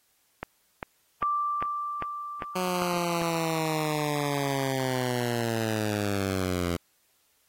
click train, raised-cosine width 0.5 ms, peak -16 dBFS, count 8, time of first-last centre 0.43-3.219 s, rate 2.51 Hz
sine tone with exponential decay, 1174.7 Hz, D6, in tune, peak -23 dBFS, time 1.22-5.18 s, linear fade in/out 2 ms, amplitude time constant 860 ms
10% pulse linear sweep, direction down, 184.5 to 85 Hz, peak -18 dBFS, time 2.55-6.77 s, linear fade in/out 10 ms
effects white hiss -68 dBFS RMS until 7.48 s + AAC 48 kbps

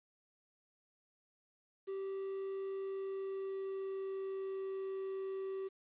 triangle tone with pitch glide, 388.2 to 385.1 Hz, G4 to G4, -17 to -31 cents, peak -36 dBFS, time 1.87-5.69 s, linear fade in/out 20 ms, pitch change -14 cents, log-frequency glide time 2.79-4.99 s, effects resampled to 8000 Hz + 11-bit

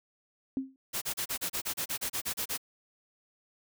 sine tone with exponential decay, 265.7 Hz, C4, 27 cents sharp, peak -25 dBFS, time 0.57-0.76 s, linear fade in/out 1 ms, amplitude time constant 41 ms
white noise bursts, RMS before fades -33 dBFS, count 14, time 0.93-2.578 s, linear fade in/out 20 ms, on 88 ms, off 32 ms
effects none

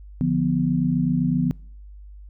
sine chord, B diminished, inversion first, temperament equal, 146.83 / 174.61 / 246.9 Hz, D3 / F3 / B3, 0 / 0 / 0 cents, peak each -24 / -22 / -22 dBFS, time 0.21-1.51 s, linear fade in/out 0 ms, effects noise-tail reverb RT60 0.5 s tail -25 dB re dry + added 50 Hz sine -39 dBFS peak until 2.29 s

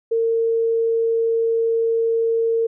sine tone, 456.3 Hz, A#4, 37 cents flat, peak -16 dBFS, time 0.11-2.67 s, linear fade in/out 10 ms, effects none

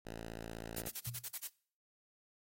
5% pulse tone, 56 Hz, A1, 31 cents sharp, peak -33 dBFS, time 0.05-0.89 s, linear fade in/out 10 ms
blue noise bursts, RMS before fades -41 dBFS, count 8, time 0.76-1.477 s, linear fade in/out 10 ms, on 52 ms, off 43 ms
sine tone with exponential decay, 120 Hz, B2, 49 cents flat, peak -38 dBFS, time 1.07-1.32 s, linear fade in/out 5 ms, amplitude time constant 53 ms
effects noise-tail reverb RT60 0.5 s tail -23 dB re dry + AAC 48 kbps

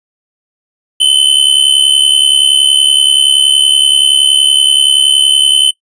square tone with amplitude modulation, 3046 Hz, F#7, 50 cents sharp, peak -3 dBFS, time 1-5.71 s, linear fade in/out 10 ms, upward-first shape sine, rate 70.6 Hz, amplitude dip 70%, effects noise-tail reverb RT60 0.1 s tail -19 dB re dry + resampled to 22050 Hz

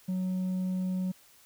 triangle tone with hard clipping, 185.1 Hz, F#3, 1 cent sharp, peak -27 dBFS, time 0.08-1.12 s, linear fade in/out 10 ms, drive 1 dB, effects white hiss -59 dBFS RMS until 1.45 s

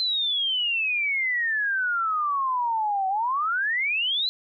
sine exponential two-way sweep, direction down then up, 4112 to 751 to 4112 Hz, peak -22 dBFS, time 0-4.29 s, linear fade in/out 0 ms, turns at 3.08 s, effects none

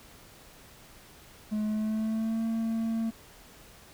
triangle tone with pitch glide, 212.9 to 225.6 Hz, G#3 to A3, +43 to +44 cents, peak -25 dBFS, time 1.51-3.11 s, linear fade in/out 20 ms, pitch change +101 cents, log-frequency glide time 1.64-2.42 s, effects pink hiss -53 dBFS RMS until 3.93 s

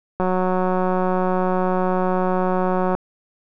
click train, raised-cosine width 1 ms, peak -8 dBFS, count 507, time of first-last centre 0.2-2.95 s, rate 184 Hz, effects none

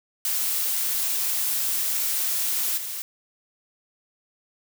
blue noise with level steps, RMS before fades -25 / -32 dBFS, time 0.25-3.02 s, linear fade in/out 0 ms, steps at 2.77 s, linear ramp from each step 10 ms, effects none

